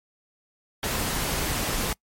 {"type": "noise", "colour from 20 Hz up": "pink", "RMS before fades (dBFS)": -27, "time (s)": [0.83, 1.93], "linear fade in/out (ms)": 2, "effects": ["noise-tail reverb RT60 0.1 s tail -25 dB re dry", "MP3 64 kbps"]}